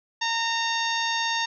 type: harmonic tone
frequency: 918 Hz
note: A#5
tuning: 27 cents flat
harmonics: 1 / 2 / 3 / 4 / 5 / 6 / 7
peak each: -28 / -29 / -33 / -30 / -35 / -35 / -37 dBFS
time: 0.21-1.46 s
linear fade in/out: 10 ms
effects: none